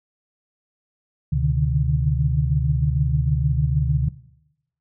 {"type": "tone cluster", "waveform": "sine", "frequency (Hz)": [72, 127.1, 143, 149.5], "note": ["D2", "C3", "D3", "D3"], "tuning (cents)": [-34, -50, -46, 31], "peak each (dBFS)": -23, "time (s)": [1.32, 4.09], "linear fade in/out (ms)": 10, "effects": ["noise-tail reverb RT60 0.8 s tail -17 dB re dry"]}